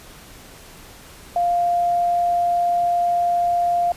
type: tone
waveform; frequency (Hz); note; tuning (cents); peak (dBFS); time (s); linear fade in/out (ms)
sine; 698.5; F5; 0; -16; 1.36-3.92; 2
effects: pink hiss -43 dBFS RMS until 3.96 s + resampled to 32000 Hz